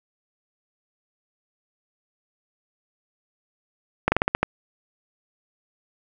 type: slowing click train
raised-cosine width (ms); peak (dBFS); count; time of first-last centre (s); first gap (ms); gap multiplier
0.5; -3; 7; 4.08-4.43; 40; 1.15
effects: none